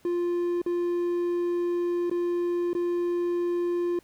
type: tone with dropouts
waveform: triangle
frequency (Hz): 349.2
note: F4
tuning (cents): 0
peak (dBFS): -22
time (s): 0.05-3.99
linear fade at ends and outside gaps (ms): 2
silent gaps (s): 0.617-0.662 / 2.098-2.113 / 2.732-2.75
effects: pink hiss -61 dBFS RMS until 4.03 s